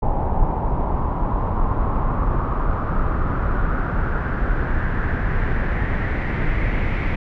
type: noise with low-pass filter sweep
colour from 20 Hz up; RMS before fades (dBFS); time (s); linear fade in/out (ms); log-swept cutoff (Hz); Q
brown; -20; 0.02-7.16; 10; 850 to 2200; 4.3
effects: none